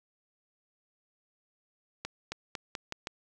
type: accelerating click train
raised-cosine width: 0.2 ms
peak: -18 dBFS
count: 6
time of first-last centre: 2.05-3.071 s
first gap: 270 ms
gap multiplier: 0.86
effects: none